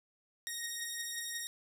10% pulse beating tone pair, 1864.7 / 1870.3 Hz, A#6 / A#6, 0 / +5 cents, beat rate 5.6 Hz, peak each -35 / -30 dBFS, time 0.47-1.47 s, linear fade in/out 0 ms, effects none

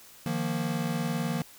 square chord, Eb suspended second, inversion none, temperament equal with one note detuned, 154.58 / 174.61 / 233.1 Hz, Eb3 / F3 / Bb3, -11 / 0 / 0 cents, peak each -33 dBFS, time 0.26-1.42 s, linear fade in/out 2 ms, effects white hiss -52 dBFS RMS until 1.58 s

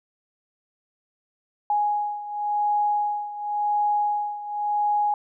sine beating tone pair, 830.6 / 831.52 Hz, G#5 / G#5, 0 / +2 cents, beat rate 0.92 Hz, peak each -23 / -27 dBFS, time 1.7-5.14 s, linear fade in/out 2 ms, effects none

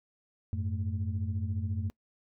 sine tone cluster, 91.5 / 105.8 / 221.3 Hz, F#2 / G#2 / A3, -19 / +33 / +10 cents, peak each -31 / -35 / -39 dBFS, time 0.53-1.9 s, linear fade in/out 0 ms, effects noise-tail reverb RT60 0.1 s tail -24 dB re dry + tanh soft clip ceiling -22 dBFS

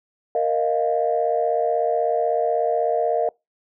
sine chord, Bb suspended fourth, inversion none, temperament equal, 466.2 / 622.3 / 698.5 Hz, Bb4 / Eb5 / F5, 0 / 0 / 0 cents, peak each -22 dBFS, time 0.35-3.29 s, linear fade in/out 2 ms, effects noise-tail reverb RT60 0.2 s tail -25 dB re dry + tanh soft clip ceiling -9 dBFS

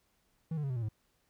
triangle tone with pitch steps, 161.6 / 149.05 / 137.47 / 126.79 / 116.94 / 107.86 Hz, E3 / D3 / C#3 / B2 / A#2 / A2, -34 / +26 / -14 / +46 / +6 / -34 cents, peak -30 dBFS, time 0.51-0.888 s, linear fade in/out 5 ms, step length 63 ms, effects pink hiss -74 dBFS RMS until 1.29 s

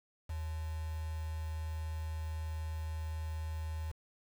sine tone with quantisation, 79.3 Hz, D#2, 33 cents sharp, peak -36 dBFS, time 0.29-3.92 s, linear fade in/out 10 ms, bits 8, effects none

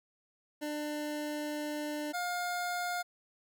25% pulse tone pair in turn, 298.5 / 710 Hz, D4 / F5, +28 / +28 cents, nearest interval octave + minor third, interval 1500 cents, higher second, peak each -31 / -29 dBFS, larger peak second, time 0.61-2.13 / 2.13-3.03 s, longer first, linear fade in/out 20 ms, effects none

